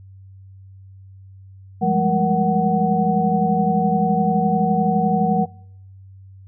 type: tone cluster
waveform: sine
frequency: 172 / 199.9 / 211.6 / 471.5 / 746 Hz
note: F3 / G3 / G#3 / A#4 / F#5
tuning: -26 / +34 / +33 / +20 / +14 cents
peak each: -22 / -23 / -22 / -25 / -19 dBFS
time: 1.81-5.46 s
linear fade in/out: 20 ms
effects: noise-tail reverb RT60 0.7 s tail -24 dB re dry + added 96 Hz sine -40 dBFS peak until 6.47 s